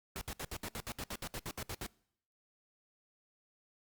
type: noise bursts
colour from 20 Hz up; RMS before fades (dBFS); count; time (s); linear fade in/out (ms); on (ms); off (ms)
pink; -41; 15; 0.16-1.864; 0; 52; 66
effects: noise-tail reverb RT60 0.7 s tail -24 dB re dry + Opus 48 kbps